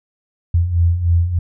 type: beating tone pair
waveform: sine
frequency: 83.2 / 86.5 Hz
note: E2 / F2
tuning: +17 / -16 cents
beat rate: 3.3 Hz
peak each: -19 / -13 dBFS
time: 0.54-1.39 s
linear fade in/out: 5 ms
effects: none